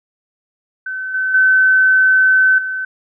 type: tone with level steps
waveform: sine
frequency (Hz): 1525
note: G6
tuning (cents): -48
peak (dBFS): -21 / -15 / -8 / -19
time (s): 0.86-2.85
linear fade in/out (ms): 5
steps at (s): 1.14 / 1.34 / 2.58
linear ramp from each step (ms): 5
effects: none